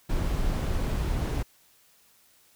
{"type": "noise", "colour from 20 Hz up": "brown", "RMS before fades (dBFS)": -27, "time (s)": [0.09, 1.43], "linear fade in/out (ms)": 10, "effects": ["white hiss -61 dBFS RMS until 2.55 s"]}